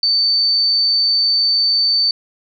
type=tone; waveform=sine; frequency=4553 Hz; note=C#8; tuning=45 cents sharp; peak=-12 dBFS; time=0.03-2.11 s; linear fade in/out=2 ms; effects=none